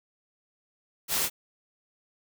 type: noise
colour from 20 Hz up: white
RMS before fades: -27 dBFS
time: 1.08-1.3 s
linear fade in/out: 50 ms
effects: none